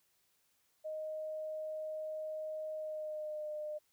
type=tone with pitch glide; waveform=sine; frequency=622.3 to 605.6 Hz; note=D#5 to D#5; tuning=0 to -47 cents; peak=-38 dBFS; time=0.84-3.79 s; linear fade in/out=20 ms; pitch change=-47 cents; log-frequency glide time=2.75-3.51 s; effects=white hiss -75 dBFS RMS until 3.92 s